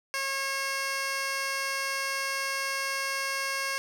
15% pulse tone with band-pass filter, 544 Hz, C#5, 33 cents flat, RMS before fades -31 dBFS, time 0.14-3.78 s, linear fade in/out 0 ms, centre 4400 Hz, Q 0.51, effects none

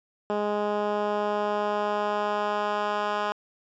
10% pulse tone with band-pass filter sweep, 207.7 Hz, G#3, in tune, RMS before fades -27 dBFS, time 0.3-3.32 s, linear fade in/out 0 ms, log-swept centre 450 to 1200 Hz, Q 0.77, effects resampled to 16000 Hz

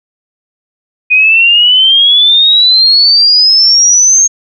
sine exponential sweep, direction up, 2475 to 6500 Hz, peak -3 dBFS, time 1.1-4.28 s, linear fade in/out 20 ms, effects none

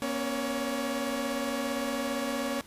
sawtooth tone cluster, 237.9 / 273.3 / 564 Hz, A#3 / C#4 / C#5, +35 / -24 / +30 cents, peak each -30 dBFS, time 0.02-2.61 s, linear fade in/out 0 ms, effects pink hiss -53 dBFS RMS until 2.66 s + resampled to 32000 Hz

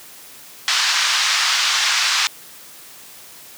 white band-pass noise, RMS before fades -18 dBFS, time 0.68-2.27 s, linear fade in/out 0 ms, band 1000 to 5700 Hz, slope 24 dB/octave, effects white hiss -41 dBFS RMS until 3.57 s + high-pass 100 Hz 12 dB/octave

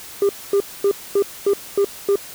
sine tone bursts, 400 Hz, G4, 35 cents sharp, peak -10 dBFS, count 7, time 0.22-2.157 s, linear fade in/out 2 ms, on 71 ms, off 240 ms, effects tanh soft clip ceiling -12 dBFS + white hiss -37 dBFS RMS until 2.34 s

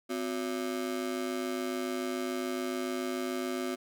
35% pulse ring-modulated tone, 310.7 Hz, D#4, 2 cents flat, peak -27 dBFS, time 0.09-3.76 s, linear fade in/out 20 ms, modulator 53.5 Hz, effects none

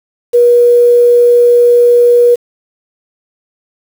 sine tone with quantisation, 481.1 Hz, B4, 45 cents flat, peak -3 dBFS, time 0.33-2.36 s, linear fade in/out 20 ms, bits 5, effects none

